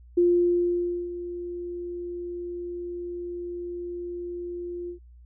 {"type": "tone with ADSR envelope", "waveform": "sine", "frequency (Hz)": 350.1, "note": "F4", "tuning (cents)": 4, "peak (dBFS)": -16, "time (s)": [0.17, 4.99], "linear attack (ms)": 9, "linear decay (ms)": 910, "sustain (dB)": -15, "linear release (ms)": 100, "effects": ["added 60 Hz sine -47 dBFS peak until 5.25 s"]}